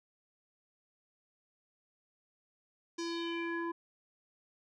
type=tone with low-pass filter sweep; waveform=square; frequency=336.9 Hz; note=E4; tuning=38 cents sharp; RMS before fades=-37 dBFS; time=2.98-3.72 s; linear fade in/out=10 ms; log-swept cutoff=6000 to 1200 Hz; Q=3.9; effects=none